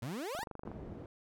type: exponential sweep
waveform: 30% pulse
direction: up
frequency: 107.8 to 986 Hz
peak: -35 dBFS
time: 0.02-0.44 s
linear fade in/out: 5 ms
type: click train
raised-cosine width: 1 ms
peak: -30 dBFS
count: 10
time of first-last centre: 0.35-0.716 s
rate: 24.6 Hz
type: low-pass noise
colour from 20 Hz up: white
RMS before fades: -46 dBFS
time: 0.65-1.06 s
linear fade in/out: 2 ms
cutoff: 320 Hz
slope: 12 dB/octave
effects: none